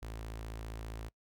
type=tone with notch filter; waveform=sawtooth; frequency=55 Hz; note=A1; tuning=in tune; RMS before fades=-43 dBFS; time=0.02-1.09 s; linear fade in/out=10 ms; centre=180 Hz; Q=1.9; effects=noise-tail reverb RT60 0.1 s tail -23 dB re dry